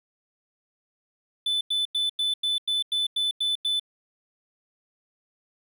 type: tone bursts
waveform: triangle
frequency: 3505 Hz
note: A7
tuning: 7 cents flat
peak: -21 dBFS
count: 10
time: 1.46-3.797 s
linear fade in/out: 5 ms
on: 150 ms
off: 93 ms
effects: none

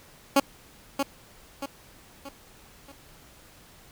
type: tone with echo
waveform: 15% pulse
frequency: 277.3 Hz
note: C#4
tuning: 1 cent sharp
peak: -10 dBFS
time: 0.36-0.4 s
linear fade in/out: 5 ms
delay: 630 ms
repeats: 4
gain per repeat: -7 dB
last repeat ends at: 2.92 s
effects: pink hiss -53 dBFS RMS until 3.91 s

